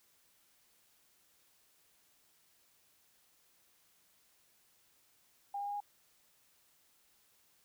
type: tone with pitch steps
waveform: sine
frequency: 805 / 810.1 / 815.3 / 820.5 Hz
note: G5 / G#5 / G#5 / G#5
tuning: +46 / -43 / -32 / -21 cents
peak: -36 dBFS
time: 5.54-5.804 s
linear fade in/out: 5 ms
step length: 66 ms
effects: white hiss -70 dBFS RMS until 7.64 s